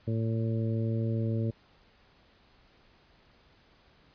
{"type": "harmonic tone", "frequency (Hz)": 112.7, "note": "A2", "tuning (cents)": 42, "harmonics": [1, 2, 3, 4, 5], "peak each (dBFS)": [-28, -34, -38, -40, -42], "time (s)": [0.07, 1.51], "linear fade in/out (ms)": 10, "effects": ["pink hiss -62 dBFS RMS until 4.14 s", "resampled to 11025 Hz"]}